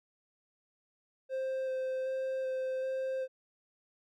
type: tone with vibrato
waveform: triangle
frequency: 523.3 Hz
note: C5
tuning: in tune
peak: -30 dBFS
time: 1.29-3.28 s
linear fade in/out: 50 ms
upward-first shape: square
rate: 1.3 Hz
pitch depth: 9 cents each way
effects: none